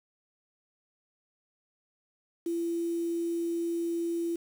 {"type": "tone with quantisation", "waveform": "sine", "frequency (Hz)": 337.8, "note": "E4", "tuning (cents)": 42, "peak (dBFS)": -28, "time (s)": [2.46, 4.36], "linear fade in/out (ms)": 5, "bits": 8, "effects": []}